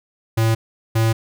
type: tone pair in turn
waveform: square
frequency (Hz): 112.6 / 112.6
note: A2 / A2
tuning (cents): +40 / +40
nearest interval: unison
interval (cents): 0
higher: neither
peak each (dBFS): -15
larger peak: neither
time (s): 0.37-0.55 / 0.95-1.13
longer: neither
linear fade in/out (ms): 10
effects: none